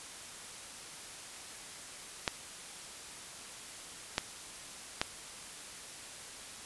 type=clicks; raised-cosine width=0.2 ms; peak=-11 dBFS; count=3; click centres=2.278 / 4.181 / 5.015 s; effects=white hiss -47 dBFS RMS until 6.65 s + resampled to 24000 Hz